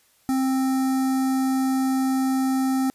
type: tone with notch filter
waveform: square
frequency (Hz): 263.5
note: C4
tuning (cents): +12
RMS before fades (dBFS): -22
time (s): 0.29-2.9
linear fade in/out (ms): 0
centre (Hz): 2900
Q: 0.62
effects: white hiss -61 dBFS RMS until 2.94 s + resampled to 32000 Hz